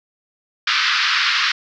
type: band-pass noise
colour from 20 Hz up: pink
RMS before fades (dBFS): -18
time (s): 0.67-1.52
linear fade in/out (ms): 5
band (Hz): 1200 to 5100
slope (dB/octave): 48
effects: none